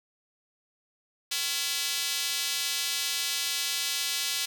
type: tone with high-pass filter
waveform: square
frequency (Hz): 153.7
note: D#3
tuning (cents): -21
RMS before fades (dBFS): -30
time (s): 1.31-4.46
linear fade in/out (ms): 10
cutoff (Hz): 3500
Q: 1.2
effects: none